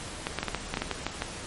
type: clicks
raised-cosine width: 0.3 ms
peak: -12 dBFS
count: 11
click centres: 0.269 / 0.387 / 0.43 / 0.483 / 0.547 / 0.74 / 0.772 / 0.82 / 0.913 / 1.066 / 1.221 s
effects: pink hiss -39 dBFS RMS until 1.46 s + MP3 48 kbps